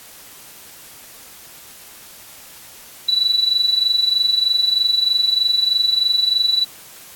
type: tone with amplitude modulation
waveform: sine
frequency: 3951 Hz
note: B7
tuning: in tune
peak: -11 dBFS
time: 3.08-6.65 s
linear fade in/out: 10 ms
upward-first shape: sine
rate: 23.2 Hz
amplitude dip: 70%
effects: white hiss -41 dBFS RMS until 7.15 s + AAC 64 kbps